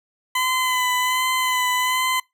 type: tone with vibrato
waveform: 20% pulse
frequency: 1013 Hz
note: B5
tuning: 44 cents sharp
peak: -14 dBFS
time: 0.35-2.2 s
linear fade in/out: 5 ms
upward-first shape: sine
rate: 1.3 Hz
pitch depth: 24 cents each way
effects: noise-tail reverb RT60 0.2 s tail -25 dB re dry